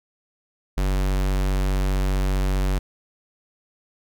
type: tone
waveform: square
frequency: 47.55 Hz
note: F#1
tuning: 48 cents sharp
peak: -20 dBFS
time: 0.77-2.79 s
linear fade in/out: 10 ms
effects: none

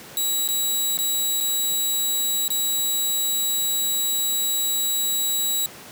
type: tone with dropouts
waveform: 10% pulse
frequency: 3900 Hz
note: B7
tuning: 23 cents flat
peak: -13 dBFS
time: 0.17-5.66 s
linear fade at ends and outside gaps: 1 ms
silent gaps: 0.477-0.487 / 0.972-0.988 / 1.404-1.409 / 2.48-2.503 s
effects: pink hiss -41 dBFS RMS until 5.91 s + high-pass 150 Hz 12 dB/octave

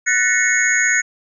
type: tone cluster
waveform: sine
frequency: 1487 / 1778 / 1893 / 2187 / 6680 Hz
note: F#6 / A6 / A#6 / C#7 / G#8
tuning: +8 / +18 / +26 / -24 / +9 cents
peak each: -20 dBFS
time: 0.06-1.02 s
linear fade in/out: 20 ms
effects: none

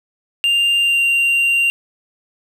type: tone with pitch glide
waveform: triangle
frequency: 2794 to 2771 Hz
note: F7 to F7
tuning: 0 to -14 cents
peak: -11 dBFS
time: 0.44-1.7 s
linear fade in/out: 0 ms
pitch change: -14 cents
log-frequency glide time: 0.8-1.02 s
effects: none

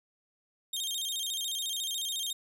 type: tone with vibrato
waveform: sawtooth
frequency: 3437 Hz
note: A7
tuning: 41 cents flat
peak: -29 dBFS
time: 0.73-2.33 s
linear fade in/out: 5 ms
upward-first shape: square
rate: 14 Hz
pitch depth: 130 cents each way
effects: none

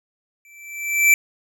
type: tone with exponential growth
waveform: square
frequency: 2331 Hz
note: D7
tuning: 14 cents flat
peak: -9 dBFS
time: 0.45-1.14 s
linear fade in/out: 1 ms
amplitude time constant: 150 ms
effects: none

